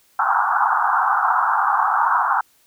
pink band-pass noise, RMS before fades -18 dBFS, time 0.19-2.41 s, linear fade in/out 5 ms, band 760 to 1500 Hz, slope 96 dB/octave, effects white hiss -58 dBFS RMS until 2.66 s

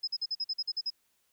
sine tone bursts, 5100 Hz, D#8, 42 cents sharp, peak -29 dBFS, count 10, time 0.03-0.904 s, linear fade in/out 10 ms, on 46 ms, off 46 ms, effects white hiss -73 dBFS RMS until 1.32 s

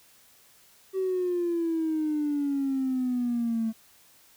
triangle exponential sweep, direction down, 383.8 to 220.9 Hz, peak -21 dBFS, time 0.93-3.73 s, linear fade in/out 50 ms, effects tanh soft clip ceiling -22 dBFS + white hiss -58 dBFS RMS until 4.36 s

